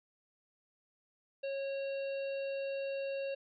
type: harmonic tone with a mistuned harmonic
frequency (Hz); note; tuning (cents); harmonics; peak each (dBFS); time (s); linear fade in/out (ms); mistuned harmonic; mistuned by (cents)
548; C#5; -20; 1 / 3 / 5 / 7 / 8; -35 / -54 / -47 / -57 / -59; 1.43-3.35; 10; 8; +29
effects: none